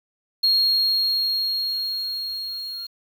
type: tone with level ramp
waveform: triangle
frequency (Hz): 4266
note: C8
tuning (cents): +33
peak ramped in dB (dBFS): -13 to -29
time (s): 0.43-2.87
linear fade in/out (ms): 10
effects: tanh soft clip ceiling -10 dBFS + 8-bit